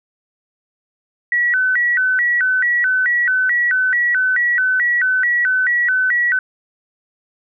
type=tone with vibrato; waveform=sine; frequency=1708 Hz; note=G#6; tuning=48 cents sharp; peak=-13 dBFS; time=1.32-6.39 s; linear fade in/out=2 ms; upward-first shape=square; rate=2.3 Hz; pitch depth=210 cents each way; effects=none